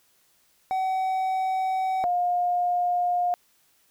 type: tone pair in turn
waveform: triangle / sine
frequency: 756 / 710.6 Hz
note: F#5 / F5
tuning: +37 / +30 cents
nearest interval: minor second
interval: 107 cents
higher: first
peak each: -21 dBFS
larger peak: neither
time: 0.71-2.04 / 2.04-3.34 s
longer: first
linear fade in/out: 0 ms
effects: white hiss -64 dBFS RMS until 3.9 s